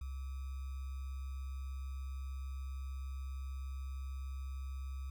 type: tone with sample-and-hold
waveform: sine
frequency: 66.7 Hz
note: C2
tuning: 34 cents sharp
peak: -39 dBFS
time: 0.01-5.1 s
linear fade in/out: 5 ms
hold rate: 1225 Hz
effects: none